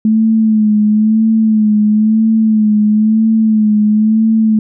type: tone with vibrato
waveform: sine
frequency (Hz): 216.4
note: A3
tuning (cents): -29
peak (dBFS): -7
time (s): 0.05-4.59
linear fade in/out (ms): 2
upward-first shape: sine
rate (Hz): 1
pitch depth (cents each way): 46
effects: none